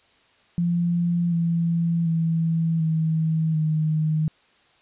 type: tone with pitch steps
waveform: sine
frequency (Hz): 172.5 / 168.17 / 163.95 / 159.84 / 155.83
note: F3 / E3 / E3 / D#3 / D#3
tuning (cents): -21 / +35 / -9 / +47 / +3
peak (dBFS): -19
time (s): 0.58-4.28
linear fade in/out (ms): 0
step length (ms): 740
effects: white hiss -59 dBFS RMS until 4.81 s + resampled to 8000 Hz